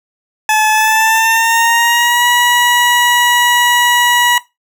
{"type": "tone with pitch glide", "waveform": "20% pulse", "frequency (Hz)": [862, 967.6], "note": ["A5", "B5"], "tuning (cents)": [-36, -36], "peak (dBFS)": -4, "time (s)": [0.49, 4.38], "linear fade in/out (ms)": 2, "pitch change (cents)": 200, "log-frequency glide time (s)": [0.71, 2.25], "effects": ["noise-tail reverb RT60 0.2 s tail -17 dB re dry"]}